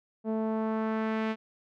sawtooth tone with low-pass filter sweep, 220 Hz, A3, in tune, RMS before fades -30 dBFS, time 0.24-1.36 s, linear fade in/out 50 ms, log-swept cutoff 610 to 2600 Hz, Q 1.2, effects none

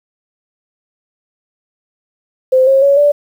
sine tone with pitch steps, 518 / 538.4 / 559.7 / 581.8 Hz, C5 / C5 / C#5 / D5, -17 / +49 / +17 / -16 cents, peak -6 dBFS, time 2.52-3.12 s, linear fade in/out 10 ms, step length 150 ms, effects 7-bit

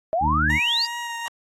sine exponential sweep, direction up, 622.3 to 4844 Hz, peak -19 dBFS, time 0.13-0.85 s, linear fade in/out 0 ms
harmonic tone, 76.3 Hz, D#2, 33 cents flat, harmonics 1 / 2 / 3 / 4, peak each -24 / -27 / -29 / -30 dBFS, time 0.2-0.6 s, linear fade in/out 50 ms
20% pulse tone with vibrato, 941 Hz, A#5, 16 cents sharp, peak -23 dBFS, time 0.5-1.28 s, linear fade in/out 0 ms, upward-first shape sine, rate 2.6 Hz, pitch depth 18 cents each way
effects low-pass 10000 Hz 12 dB/octave + AAC 48 kbps

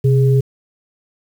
sine tone pair together, 130 / 412.7 Hz, C3 / G#4, -11 / -11 cents, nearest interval octave + minor sixth, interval 2000 cents, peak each -10 / -18 dBFS, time 0.04-0.41 s, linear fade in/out 10 ms, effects 7-bit

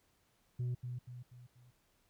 sine tone with echo, 123.47 Hz, B2, in tune, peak -31 dBFS, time 0.59-0.75 s, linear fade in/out 10 ms, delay 240 ms, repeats 4, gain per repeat -7 dB, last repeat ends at 1.71 s, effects tanh soft clip ceiling -33 dBFS + pink hiss -74 dBFS RMS until 2.09 s

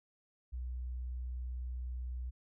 sine tone, 62 Hz, B1, 7 cents sharp, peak -37 dBFS, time 0.52-2.31 s, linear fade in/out 20 ms, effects none

